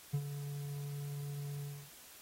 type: tone with ADSR envelope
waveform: triangle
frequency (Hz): 143.2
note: D3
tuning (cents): -43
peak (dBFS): -27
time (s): 0.13-1.9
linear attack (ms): 14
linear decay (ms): 63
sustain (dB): -10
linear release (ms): 280
effects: white hiss -56 dBFS RMS until 2.21 s + AAC 48 kbps